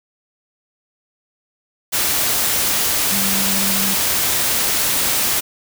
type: tone in noise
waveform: sine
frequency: 195.9 Hz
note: G3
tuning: 1 cent flat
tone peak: -24 dBFS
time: 3.11-3.95 s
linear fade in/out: 20 ms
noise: white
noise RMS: -18 dBFS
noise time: 1.92-5.41 s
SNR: -9 dB
effects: none